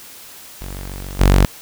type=tone with level steps; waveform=sawtooth; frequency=47.17 Hz; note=F#1; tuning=34 cents sharp; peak=-24 / -5 dBFS; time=0.61-1.45 s; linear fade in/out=0 ms; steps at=1.19 s; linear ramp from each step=20 ms; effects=white hiss -39 dBFS RMS until 1.61 s